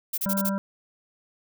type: noise bursts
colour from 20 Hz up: violet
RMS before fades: -27 dBFS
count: 5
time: 0.13-0.495 s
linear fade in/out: 10 ms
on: 49 ms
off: 30 ms
type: harmonic tone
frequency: 196.1 Hz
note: G3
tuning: 1 cent sharp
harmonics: 1 / 3 / 5 / 7 / 8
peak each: -25 / -33 / -36 / -38 / -44 dBFS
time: 0.26-0.58 s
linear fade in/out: 0 ms
effects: none